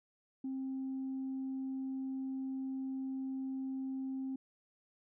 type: tone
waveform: sine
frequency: 265.2 Hz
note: C4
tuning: 23 cents sharp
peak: -35 dBFS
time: 0.44-4.36 s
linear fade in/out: 5 ms
effects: tanh soft clip ceiling -33 dBFS